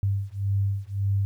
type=beating tone pair; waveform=sine; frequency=98.2 / 100 Hz; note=G2 / G2; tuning=+4 / +35 cents; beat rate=1.8 Hz; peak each=-26 / -26 dBFS; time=0.03-1.25 s; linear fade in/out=0 ms; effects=10-bit